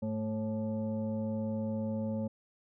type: tone with frequency modulation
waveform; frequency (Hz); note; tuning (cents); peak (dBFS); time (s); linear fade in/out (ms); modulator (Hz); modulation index
sine; 219.7; A3; -2; -31; 0.02-2.28; 10; 325; 0.9
effects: none